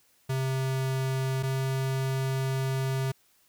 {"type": "tone pair in turn", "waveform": "square", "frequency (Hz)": [132.4, 133.06], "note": ["C3", "C3"], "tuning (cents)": [21, 29], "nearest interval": "unison", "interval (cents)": 8, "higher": "second", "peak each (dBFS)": -27, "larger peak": "neither", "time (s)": [[0.29, 1.43], [1.43, 3.12]], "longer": "second", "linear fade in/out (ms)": 10, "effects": ["white hiss -65 dBFS RMS until 3.48 s"]}